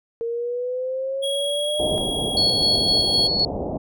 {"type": "exponential sweep", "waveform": "sine", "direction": "up", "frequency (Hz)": [460, 622.3], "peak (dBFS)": -23, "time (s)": [0.21, 1.98], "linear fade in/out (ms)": 0}
{"type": "tone with pitch glide", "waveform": "square", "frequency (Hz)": [3309, 3288], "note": ["G#7", "G#7"], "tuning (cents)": [-7, -18], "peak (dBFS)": -25, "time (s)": [1.22, 3.28], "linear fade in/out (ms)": 20, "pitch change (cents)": -11, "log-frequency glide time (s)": [2.75, 3.1]}
{"type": "low-pass noise", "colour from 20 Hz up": "white", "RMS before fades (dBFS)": -27, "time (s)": [1.79, 3.78], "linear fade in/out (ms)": 10, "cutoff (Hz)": 750, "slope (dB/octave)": 48}
{"type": "tone with tremolo", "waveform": "sine", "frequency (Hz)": 4380, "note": "C#8", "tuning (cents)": -22, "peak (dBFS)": -16, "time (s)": [2.37, 3.45], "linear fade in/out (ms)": 2, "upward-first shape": "square", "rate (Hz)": 3.9, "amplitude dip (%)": 35}
{"effects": []}